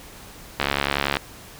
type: click train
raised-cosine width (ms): 0.3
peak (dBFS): -4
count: 41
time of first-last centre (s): 0.6-1.169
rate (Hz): 70.3
effects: pink hiss -43 dBFS RMS until 1.59 s